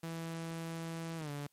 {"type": "tone with pitch glide", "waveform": "sawtooth", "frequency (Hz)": [164.81, 144.31], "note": ["E3", "D3"], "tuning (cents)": [0, -30], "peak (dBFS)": -35, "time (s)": [0.03, 1.47], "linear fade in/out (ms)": 5, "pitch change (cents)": -230, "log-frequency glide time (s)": [1.17, 1.3], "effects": ["white hiss -75 dBFS RMS until 1.52 s", "MP3 64 kbps"]}